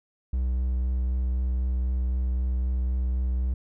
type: tone with vibrato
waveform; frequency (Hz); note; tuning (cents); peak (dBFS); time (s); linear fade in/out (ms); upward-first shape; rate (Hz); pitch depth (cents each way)
triangle; 62.9; B1; +32; -21; 0.33-3.54; 5; triangle; 3.9; 16
effects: none